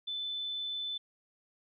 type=tone; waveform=sine; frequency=3514 Hz; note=A7; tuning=3 cents flat; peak=-34 dBFS; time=0.07-0.98 s; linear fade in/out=10 ms; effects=none